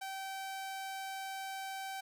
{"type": "tone", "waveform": "sawtooth", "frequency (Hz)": 773, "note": "G5", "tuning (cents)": -24, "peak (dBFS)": -36, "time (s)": [0.01, 2.01], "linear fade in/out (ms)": 10, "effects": []}